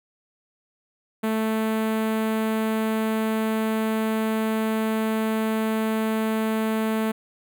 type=tone with notch filter; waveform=sawtooth; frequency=220 Hz; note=A3; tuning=in tune; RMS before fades=-24 dBFS; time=1.23-7.12 s; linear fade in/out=10 ms; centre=5400 Hz; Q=0.66; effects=none